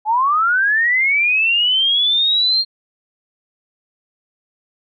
sine linear sweep, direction up, 830.6 to 4242 Hz, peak -12 dBFS, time 0.05-2.65 s, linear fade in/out 50 ms, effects MP3 96 kbps

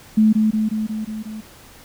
sine tone with echo, 216.7 Hz, A3, 26 cents flat, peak -10 dBFS, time 0.17-0.33 s, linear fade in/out 10 ms, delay 180 ms, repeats 6, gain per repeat -3 dB, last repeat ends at 1.41 s, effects pink hiss -45 dBFS RMS until 1.84 s

